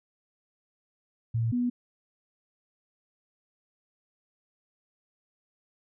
sine tone pair in turn, 114.8 / 244.4 Hz, A#2 / B3, -26 / -18 cents, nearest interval octave + minor second, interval 1308 cents, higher second, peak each -24 dBFS, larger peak neither, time 1.34-1.52 / 1.52-1.7 s, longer neither, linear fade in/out 10 ms, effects none

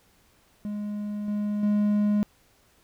triangle tone with level steps, 207.7 Hz, G#3, in tune, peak -27 / -23 / -18 dBFS, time 0.65-2.23 s, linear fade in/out 0 ms, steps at 1.28 / 1.63 s, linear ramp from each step 2 ms, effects pink hiss -62 dBFS RMS until 2.83 s

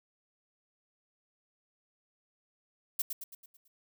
violet noise with echo, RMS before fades -30 dBFS, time 2.99-3.02 s, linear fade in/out 5 ms, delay 110 ms, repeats 6, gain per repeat -6 dB, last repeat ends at 3.68 s, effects none

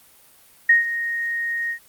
sine tone with ADSR envelope, 1864.7 Hz, A#6, in tune, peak -9 dBFS, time 0.69-1.79 s, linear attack 6 ms, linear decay 140 ms, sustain -13 dB, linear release 88 ms, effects white hiss -52 dBFS RMS until 1.88 s + Opus 32 kbps

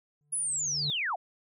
triangle tone with exponential growth, 146.83 Hz, D3, in tune, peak -30 dBFS, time 0.21-0.9 s, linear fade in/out 0 ms, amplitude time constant 150 ms
sine linear sweep, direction down, 10548 to 610 Hz, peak -28 dBFS, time 0.32-1.16 s, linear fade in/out 10 ms
effects none

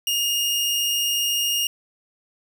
sawtooth tone, 2841 Hz, F7, 29 cents sharp, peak -17 dBFS, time 0.07-1.67 s, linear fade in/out 2 ms, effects none

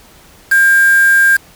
sine tone with quantisation, 1600 Hz, G6, 35 cents sharp, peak -6 dBFS, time 0.51-1.37 s, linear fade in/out 10 ms, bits 3, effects pink hiss -43 dBFS RMS until 1.55 s

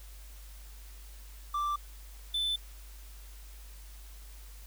triangle tone pair in turn, 1174.7 / 3520 Hz, D6 / A7, 0 / 0 cents, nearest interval octave + perfect fifth, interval 1900 cents, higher second, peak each -27 dBFS, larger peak neither, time 1.54-1.76 / 2.34-2.56 s, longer neither, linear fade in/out 5 ms, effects added 50 Hz sine -46 dBFS peak until 4.66 s + white hiss -56 dBFS RMS until 4.66 s

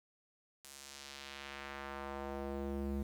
square tone with band-pass filter sweep, 69.3 Hz, C#2, in tune, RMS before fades -43 dBFS, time 0.64-3.03 s, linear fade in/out 5 ms, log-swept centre 9500 to 210 Hz, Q 1, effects 10-bit

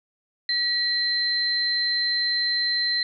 sine tone pair together, 1931 / 4100 Hz, B6 / C8, -39 / -36 cents, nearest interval octave + minor second, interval 1303 cents, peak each -27 / -22 dBFS, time 0.49-3.03 s, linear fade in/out 2 ms, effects none

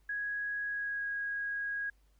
sine tone with pitch glide, 1661.2 to 1645.9 Hz, G#6 to G#6, 0 to -16 cents, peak -33 dBFS, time 0.09-1.9 s, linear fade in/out 5 ms, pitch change -16 cents, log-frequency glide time 0.65-1.06 s, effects added 50 Hz sine -64 dBFS peak until 2.19 s + pink hiss -75 dBFS RMS until 2.19 s

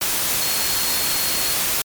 sine tone in noise, 4303 Hz, C8, 48 cents sharp, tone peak -27 dBFS, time 0.41-1.54 s, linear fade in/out 5 ms, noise white, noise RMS -21 dBFS, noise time 0.01-1.82 s, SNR -9 dB, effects MP3 96 kbps

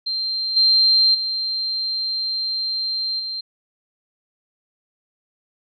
sine tone with level steps, 4156 Hz, C8, 12 cents flat, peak -21 / -12 / -21 / -25 dBFS, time 0.06-3.41 s, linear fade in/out 10 ms, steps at 0.56 / 1.14 / 3.19 s, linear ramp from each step 10 ms, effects none

